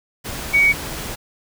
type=tone in noise; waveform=sine; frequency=2248 Hz; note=C#7; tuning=24 cents sharp; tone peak=-11 dBFS; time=0.53-0.73 s; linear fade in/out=20 ms; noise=pink; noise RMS=-29 dBFS; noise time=0.24-1.16 s; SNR=+15 dB; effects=none